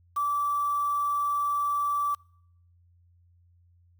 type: tone with quantisation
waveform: sine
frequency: 1160 Hz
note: D6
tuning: 22 cents flat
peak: -24 dBFS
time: 0.16-2.15 s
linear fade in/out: 10 ms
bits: 7
effects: noise-tail reverb RT60 0.7 s tail -26 dB re dry + added 87 Hz sine -58 dBFS peak until 3.99 s